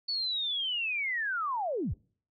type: linear sweep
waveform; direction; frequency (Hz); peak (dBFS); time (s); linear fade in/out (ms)
sine; down; 4499 to 38.29; -29; 0.08-1.94; 10
effects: noise-tail reverb RT60 0.5 s tail -26 dB re dry

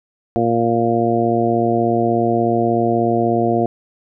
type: harmonic tone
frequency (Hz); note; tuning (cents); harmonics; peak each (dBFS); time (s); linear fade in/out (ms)
116.54; A#2; 0; 1 / 2 / 3 / 4 / 5 / 6; -24 / -20 / -19 / -22 / -25 / -19; 0.36-3.66; 0
effects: none

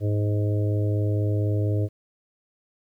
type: harmonic tone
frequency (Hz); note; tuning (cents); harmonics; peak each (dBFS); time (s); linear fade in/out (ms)
104.2; G#2; +6; 1 / 3 / 4 / 5 / 6; -21 / -31 / -33 / -35 / -37; 0-1.89; 50
effects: 10-bit

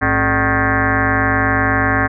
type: tone with frequency modulation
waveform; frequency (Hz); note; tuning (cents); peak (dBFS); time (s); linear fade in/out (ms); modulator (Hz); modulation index
sine; 926; A#5; -12; -12; 0.01-2.08; 20; 164; 5.8
effects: none

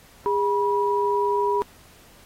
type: tone pair together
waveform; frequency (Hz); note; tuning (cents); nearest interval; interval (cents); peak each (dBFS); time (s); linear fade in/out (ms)
sine; 408 / 972; G#4 / B5; -31 / -28; octave + minor third; 1503; -22; 0.26-1.62; 0
effects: pink hiss -52 dBFS RMS until 2.25 s + AAC 48 kbps

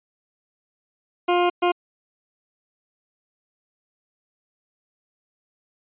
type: tone bursts at uneven times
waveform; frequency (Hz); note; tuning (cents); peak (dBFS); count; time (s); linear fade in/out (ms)
20% pulse; 353.2; F4; +20; -12; 2; 1.28-1.5 / 1.62-1.72; 10
effects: resampled to 8000 Hz

